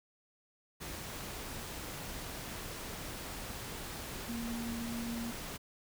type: tone in noise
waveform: sine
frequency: 233.1 Hz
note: A#3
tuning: in tune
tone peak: -37 dBFS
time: 4.28-5.32 s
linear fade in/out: 20 ms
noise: pink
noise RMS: -43 dBFS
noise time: 0.8-5.58 s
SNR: +3 dB
effects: none